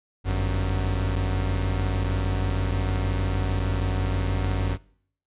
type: tone pair together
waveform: 45% pulse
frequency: 49.46 / 92.5 Hz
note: G1 / F#2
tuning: +16 / 0 cents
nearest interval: major seventh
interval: 1084 cents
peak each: -25 dBFS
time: 0.24-4.78 s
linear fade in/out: 50 ms
effects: noise-tail reverb RT60 0.6 s tail -22 dB re dry + resampled to 8000 Hz